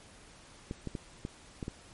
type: clicks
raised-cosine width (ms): 3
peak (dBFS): -23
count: 6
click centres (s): 0.711 / 0.873 / 0.952 / 1.251 / 1.628 / 1.681
effects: pink hiss -55 dBFS RMS until 1.93 s + MP3 48 kbps